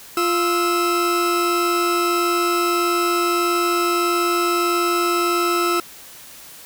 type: tone pair together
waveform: 40% pulse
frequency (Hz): 347.9 / 1310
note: F4 / E6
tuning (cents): -7 / -11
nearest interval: octave + major seventh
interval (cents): 2296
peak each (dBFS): -19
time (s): 0.17-5.8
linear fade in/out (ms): 2
effects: white hiss -41 dBFS RMS until 6.65 s